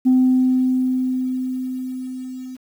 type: tone with level ramp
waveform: sine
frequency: 256.4 Hz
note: C4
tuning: 35 cents flat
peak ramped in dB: -9 to -30 dBFS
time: 0.05-2.57 s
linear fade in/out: 20 ms
effects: tanh soft clip ceiling -8 dBFS + 8-bit